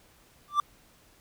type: tone with exponential growth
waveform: triangle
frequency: 1174.7 Hz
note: D6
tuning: in tune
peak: -15 dBFS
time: 0.48-0.6 s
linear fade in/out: 2 ms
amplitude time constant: 25 ms
effects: pink hiss -60 dBFS RMS until 1.2 s